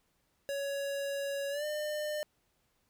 square tone with pitch glide, 559 to 602.6 Hz, C#5 to D5, +14 to +44 cents, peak -34 dBFS, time 0.49-2.23 s, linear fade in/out 0 ms, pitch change +130 cents, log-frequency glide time 1.5-1.65 s, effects pink hiss -75 dBFS RMS until 2.89 s

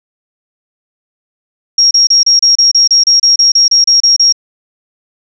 sine tone bursts, 5588 Hz, F8, in tune, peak -4 dBFS, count 16, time 1.78-4.325 s, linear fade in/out 5 ms, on 130 ms, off 31 ms, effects none

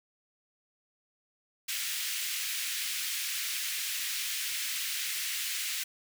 pink high-pass noise, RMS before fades -34 dBFS, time 1.68-5.84 s, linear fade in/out 10 ms, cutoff 2000 Hz, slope 24 dB/octave, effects none

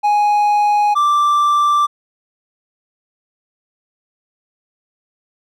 triangle tone pair in turn, 830.6 / 1174.6 Hz, G#5 / D6, 0 / 0 cents, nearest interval tritone, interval 600 cents, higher second, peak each -9 dBFS, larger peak neither, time 0.03-0.95 / 0.95-1.87 s, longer neither, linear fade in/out 20 ms, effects none

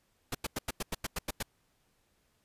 pink noise bursts, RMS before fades -34 dBFS, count 10, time 0.32-1.428 s, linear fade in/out 5 ms, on 28 ms, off 92 ms, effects pink hiss -73 dBFS RMS until 2.44 s + resampled to 32000 Hz

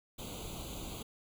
pink noise with comb filter, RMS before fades -43 dBFS, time 0.18-1.03 s, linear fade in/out 10 ms, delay 0.28 ms, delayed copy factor +0.95, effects none

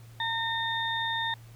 harmonic tone, 912 Hz, A#5, 38 cents flat, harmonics 1 / 2 / 4, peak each -32 / -32 / -32 dBFS, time 0.2-1.34 s, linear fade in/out 2 ms, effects added 115 Hz sine -47 dBFS peak until 1.55 s + pink hiss -58 dBFS RMS until 1.55 s

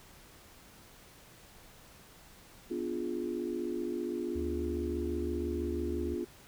sine chord, B diminished seventh, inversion none, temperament equal with one note detuned, 247.8 / 293.7 / 349.2 / 415.3 Hz, B3 / D4 / F4 / Ab4, +6 / 0 / 0 / 0 cents, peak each -39 / -40 / -35 / -41 dBFS, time 2.7-6.25 s, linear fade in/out 10 ms
triangle tone with vibrato, 75.5 Hz, D2, 48 cents sharp, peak -35 dBFS, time 4.35-6.15 s, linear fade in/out 10 ms, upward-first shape sine, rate 18 Hz, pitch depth 14 cents each way
effects pink hiss -56 dBFS RMS until 6.47 s

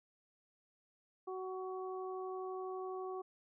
harmonic tone, 374 Hz, F#4, 19 cents sharp, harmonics 1 / 2 / 3, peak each -41 / -47 / -48 dBFS, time 1.27-3.22 s, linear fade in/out 10 ms, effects none

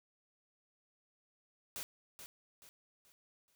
white noise with echo, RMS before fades -43 dBFS, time 1.76-1.83 s, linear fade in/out 0 ms, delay 430 ms, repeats 4, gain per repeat -8 dB, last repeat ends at 3.55 s, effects none

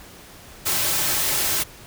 white noise with comb filter, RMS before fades -22 dBFS, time 0.65-1.64 s, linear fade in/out 20 ms, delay 4.2 ms, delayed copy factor -0.55, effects pink hiss -44 dBFS RMS until 1.86 s

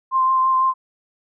sine tone with vibrato, 1046.5 Hz, C6, in tune, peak -14 dBFS, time 0.11-0.74 s, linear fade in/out 50 ms, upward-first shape triangle, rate 6 Hz, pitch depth 16 cents each way, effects none

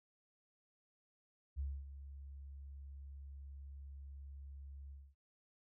sine tone with ADSR envelope, 69.3 Hz, C#2, in tune, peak -36 dBFS, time 1.56-5.15 s, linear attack 33 ms, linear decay 250 ms, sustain -12 dB, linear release 240 ms, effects none

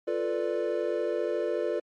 triangle chord, B half-diminished seventh, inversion second, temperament equal, 349.2 / 440 / 493.9 / 587.3 Hz, F4 / A4 / B4 / D5, 0 / 0 / 0 / 0 cents, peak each -30 dBFS, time 0.07-1.8 s, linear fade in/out 10 ms, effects MP3 48 kbps

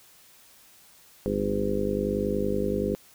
harmonic tone with a mistuned harmonic, 50.6 Hz, G#1, 44 cents flat, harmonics 1 / 2 / 3 / 4 / 5 / 6 / 7 / 8 / 10, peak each -37 / -38 / -40 / -30 / -35 / -34 / -35 / -29 / -31 dBFS, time 1.26-2.95 s, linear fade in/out 0 ms, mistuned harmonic 2, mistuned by -28 cents, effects white hiss -55 dBFS RMS until 3.14 s

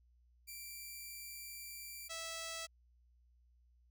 5% pulse tone pair in turn, 2349 / 655.9 Hz, D7 / E5, 0 / -9 cents, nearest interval octave + minor seventh, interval 2209 cents, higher first, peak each -37 / -31 dBFS, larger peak second, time 0.47-2.09 / 2.09-2.67 s, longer first, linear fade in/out 20 ms, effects added 60 Hz sine -66 dBFS peak until 3.9 s

